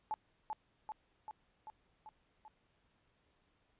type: tone with echo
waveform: sine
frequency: 863 Hz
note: A5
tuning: 34 cents flat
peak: -34 dBFS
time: 0.11-0.14 s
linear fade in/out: 0 ms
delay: 390 ms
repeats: 6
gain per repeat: -3 dB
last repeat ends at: 2.48 s
effects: pink hiss -75 dBFS RMS until 3.79 s + resampled to 8000 Hz